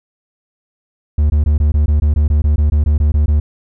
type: tone bursts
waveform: triangle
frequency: 74.3 Hz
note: D2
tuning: 21 cents sharp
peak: -7 dBFS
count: 16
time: 1.18-3.4 s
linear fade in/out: 5 ms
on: 120 ms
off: 20 ms
effects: none